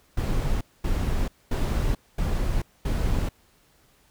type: noise bursts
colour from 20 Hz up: brown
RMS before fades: -24 dBFS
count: 5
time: 0.17-3.29 s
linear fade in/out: 5 ms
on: 440 ms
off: 230 ms
effects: pink hiss -61 dBFS RMS until 4.1 s